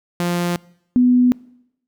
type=tone pair in turn; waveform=sawtooth / sine; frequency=174.61 / 248.1 Hz; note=F3 / B3; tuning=0 / +8 cents; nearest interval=tritone; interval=608 cents; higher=second; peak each=-14 / -10 dBFS; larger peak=second; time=0.2-0.56 / 0.96-1.32 s; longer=neither; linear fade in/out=0 ms; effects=noise-tail reverb RT60 0.8 s tail -24 dB re dry